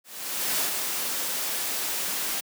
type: noise with ADSR envelope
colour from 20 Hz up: white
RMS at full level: -25 dBFS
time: 0.04-2.41 s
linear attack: 570 ms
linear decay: 92 ms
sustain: -4 dB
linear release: 15 ms
effects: high-pass 200 Hz 12 dB/octave